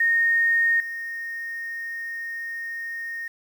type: tone with level steps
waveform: sine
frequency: 1847 Hz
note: A#6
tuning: 16 cents flat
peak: -17 / -29 dBFS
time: 0-3.28 s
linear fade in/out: 5 ms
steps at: 0.8 s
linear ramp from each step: 2 ms
effects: 8-bit